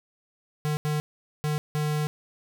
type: tone bursts at uneven times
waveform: square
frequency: 150.8 Hz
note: D3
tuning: 46 cents sharp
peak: -25 dBFS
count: 4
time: 0.65-0.77 / 0.85-1 / 1.44-1.58 / 1.75-2.07 s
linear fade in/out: 0 ms
effects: none